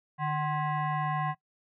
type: tone with frequency modulation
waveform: sine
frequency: 151.6 Hz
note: D#3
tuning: 45 cents flat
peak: -27 dBFS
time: 0.18-1.35 s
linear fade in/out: 50 ms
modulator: 904 Hz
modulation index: 1.3
effects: noise-tail reverb RT60 0.1 s tail -20 dB re dry